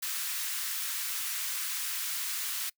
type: high-pass noise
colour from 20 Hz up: white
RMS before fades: -34 dBFS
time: 0.02-2.7 s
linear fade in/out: 10 ms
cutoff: 1200 Hz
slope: 24 dB/octave
effects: noise-tail reverb RT60 0.1 s tail -24 dB re dry